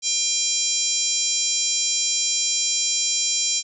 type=harmonic tone; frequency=800 Hz; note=G5; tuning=35 cents sharp; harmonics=3 / 4 / 5 / 6 / 7 / 8 / 9; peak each=-33 / -31 / -28 / -30 / -24 / -30 / -25 dBFS; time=0.02-3.63 s; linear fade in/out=50 ms; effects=none